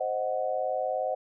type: chord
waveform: sine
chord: C diminished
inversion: none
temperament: equal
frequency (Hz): 523.3 / 622.3 / 740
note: C5 / Eb5 / Gb5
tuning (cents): 0 / 0 / 0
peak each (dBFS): -31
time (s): 0-1.15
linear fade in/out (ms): 10
effects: none